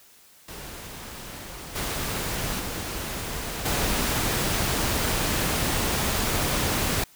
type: noise with level steps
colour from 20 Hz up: pink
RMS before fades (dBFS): -39 / -29 / -32 / -25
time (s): 0.48-7.04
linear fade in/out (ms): 5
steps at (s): 1.75 / 2.59 / 3.65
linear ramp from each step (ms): 10
effects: white hiss -54 dBFS RMS until 7.15 s